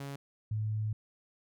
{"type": "tone pair in turn", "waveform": ["sawtooth", "sine"], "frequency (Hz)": [139.5, 107.72], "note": ["C#3", "A2"], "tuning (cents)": [11, -36], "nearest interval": "major third", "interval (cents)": 447, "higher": "first", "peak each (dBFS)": [-35, -30], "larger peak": "second", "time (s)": [[0, 0.16], [0.51, 0.93]], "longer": "second", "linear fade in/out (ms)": 5, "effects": []}